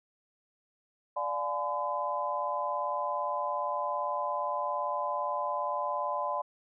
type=chord; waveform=sine; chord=D diminished seventh; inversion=none; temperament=just; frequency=587.3 / 704.8 / 845.8 / 1014.9 Hz; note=D5 / F5 / Ab5 / Cb6; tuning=0 / +16 / +31 / +47 cents; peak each=-35 / -38 / -37 / -32 dBFS; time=1.16-6.42 s; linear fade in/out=10 ms; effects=none